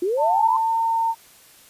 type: linear sweep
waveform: sine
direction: up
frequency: 335.4 to 1051 Hz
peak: -19 dBFS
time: 0.02-0.57 s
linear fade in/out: 5 ms
type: tone with pitch glide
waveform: sine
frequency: 895 to 909.1 Hz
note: A5 to A#5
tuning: +29 to -44 cents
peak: -18 dBFS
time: 0.17-1.15 s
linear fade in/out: 50 ms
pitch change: +27 cents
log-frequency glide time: 0.59-0.78 s
effects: white hiss -50 dBFS RMS until 1.69 s + resampled to 32000 Hz